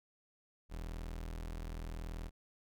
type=tone; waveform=35% pulse; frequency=40.8 Hz; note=E1; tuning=17 cents flat; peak=-39 dBFS; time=0.69-2.31 s; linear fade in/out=50 ms; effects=none